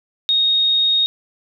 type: tone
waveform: sine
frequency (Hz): 3729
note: A#7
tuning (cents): 0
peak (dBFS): -13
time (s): 0.29-1.06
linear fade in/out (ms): 0
effects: none